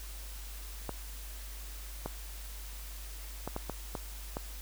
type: clicks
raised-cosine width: 1 ms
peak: -21 dBFS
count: 7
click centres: 0.893 / 2.06 / 3.476 / 3.564 / 3.697 / 3.952 / 4.369 s
effects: added 50 Hz sine -42 dBFS peak until 4.61 s + white hiss -49 dBFS RMS until 4.61 s